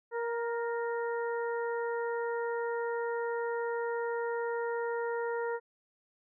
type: harmonic tone with a mistuned harmonic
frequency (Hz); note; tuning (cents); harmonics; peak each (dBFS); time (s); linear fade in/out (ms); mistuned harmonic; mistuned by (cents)
468.7; A#4; +9; 1 / 2 / 3 / 4; -32 / -38 / -42 / -44; 0.11-5.6; 50; 4; -22
effects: none